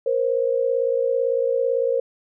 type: tone pair together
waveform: sine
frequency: 473.1 / 531 Hz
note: A#4 / C5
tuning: +26 / +25 cents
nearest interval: major second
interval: 199 cents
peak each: -21 dBFS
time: 0.06-2 s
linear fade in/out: 5 ms
effects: none